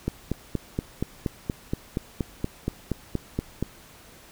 click train, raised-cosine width 3 ms, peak -12 dBFS, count 16, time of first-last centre 0.08-3.626 s, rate 4.23 Hz, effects pink hiss -50 dBFS RMS until 4.31 s

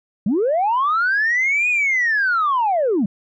sine linear two-way sweep, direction up then down, 176.7 to 2502 to 176.7 Hz, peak -14 dBFS, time 0.26-3.06 s, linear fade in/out 5 ms, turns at 1.69 s, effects tanh soft clip ceiling -12 dBFS

